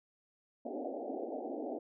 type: band-pass noise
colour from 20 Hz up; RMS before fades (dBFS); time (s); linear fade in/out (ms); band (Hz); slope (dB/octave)
pink; -40; 0.65-1.79; 5; 240 to 780; 96
effects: none